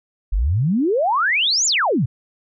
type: exponential two-way sweep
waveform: sine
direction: up then down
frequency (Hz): 41.2 to 7430 to 102.9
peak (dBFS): -15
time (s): 0.32-2.06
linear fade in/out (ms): 10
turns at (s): 1.66
effects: none